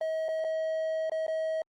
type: tone with dropouts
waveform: triangle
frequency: 638 Hz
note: D#5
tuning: 43 cents sharp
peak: -26 dBFS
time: 0.01-1.62 s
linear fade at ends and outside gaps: 2 ms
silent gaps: 0.284-0.288 / 0.442-0.446 / 1.097-1.118 / 1.266-1.28 s
effects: Opus 24 kbps

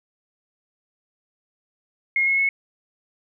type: tone with pitch steps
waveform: sine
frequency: 2150 / 2174 / 2192 Hz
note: C7 / C#7 / C#7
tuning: +47 / -34 / -20 cents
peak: -17 dBFS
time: 2.16-2.49 s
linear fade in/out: 2 ms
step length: 110 ms
effects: none

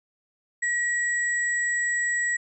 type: tone pair together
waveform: sine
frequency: 1915 / 7785 Hz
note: A#6 / B8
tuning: +46 / -26 cents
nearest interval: 2 octaves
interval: 2428 cents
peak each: -23 / -31 dBFS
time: 0.62-2.37 s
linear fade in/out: 10 ms
effects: none

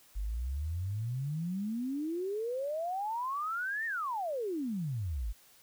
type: exponential two-way sweep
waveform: sine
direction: up then down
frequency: 47.03 to 1864.7 to 47.03 Hz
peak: -32 dBFS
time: 0.15-5.33 s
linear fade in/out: 20 ms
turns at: 3.86 s
effects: white hiss -61 dBFS RMS until 5.62 s

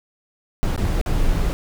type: noise with dropouts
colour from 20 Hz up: brown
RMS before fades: -19 dBFS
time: 0.63-1.53 s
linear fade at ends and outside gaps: 0 ms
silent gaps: 0.762-0.777 / 1.013-1.061 s
effects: none

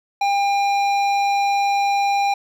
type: tone with hard clipping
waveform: sine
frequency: 801 Hz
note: G5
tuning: 37 cents sharp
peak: -18 dBFS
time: 0.21-2.34 s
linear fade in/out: 5 ms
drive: 12 dB
effects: none

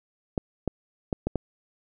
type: clicks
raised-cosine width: 2 ms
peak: -12 dBFS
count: 5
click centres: 0.378 / 0.677 / 1.128 / 1.27 / 1.357 s
effects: none

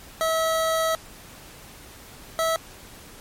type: tone pair in turn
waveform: 25% pulse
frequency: 647 / 651.5 Hz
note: E5 / E5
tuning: -32 / -20 cents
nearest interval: unison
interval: 12 cents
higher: second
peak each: -17 dBFS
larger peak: neither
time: 0.21-0.95 / 2.39-2.56 s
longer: first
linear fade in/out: 0 ms
effects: pink hiss -45 dBFS RMS until 3.2 s + MP3 64 kbps

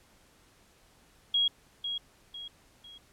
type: tone with echo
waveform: sine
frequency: 3300 Hz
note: G#7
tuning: 12 cents flat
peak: -23 dBFS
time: 1.34-1.48 s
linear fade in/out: 5 ms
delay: 500 ms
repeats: 3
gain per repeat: -8 dB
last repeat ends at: 2.98 s
effects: pink hiss -62 dBFS RMS until 3.12 s + low-pass 12000 Hz 12 dB/octave

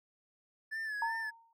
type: tone with vibrato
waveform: triangle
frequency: 1733 Hz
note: A6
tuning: 27 cents flat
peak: -34 dBFS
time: 0.71-1.31 s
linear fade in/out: 20 ms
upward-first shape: sine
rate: 2.7 Hz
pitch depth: 67 cents each way
type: tone with exponential decay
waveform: sine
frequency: 917 Hz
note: A#5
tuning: 29 cents flat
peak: -29 dBFS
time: 1.02-1.53 s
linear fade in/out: 2 ms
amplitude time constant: 110 ms
effects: none

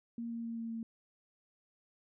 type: tone with pitch steps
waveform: sine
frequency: 233.1 / 231.6 / 230.2 / 228.7 / 227.3 Hz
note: A#3 / A#3 / A#3 / A#3 / A#3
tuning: 0 / -11 / -22 / -33 / -43 cents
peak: -37 dBFS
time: 0.18-0.83 s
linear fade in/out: 2 ms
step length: 130 ms
effects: none

